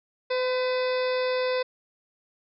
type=harmonic tone with a mistuned harmonic; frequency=508 Hz; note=B4; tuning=49 cents sharp; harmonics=1 / 2 / 3 / 4 / 5 / 7 / 8 / 9 / 10; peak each=-24 / -34 / -38 / -37 / -38 / -40 / -44 / -42 / -43 dBFS; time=0.3-1.63 s; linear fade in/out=10 ms; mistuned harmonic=4; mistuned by=-26 cents; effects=none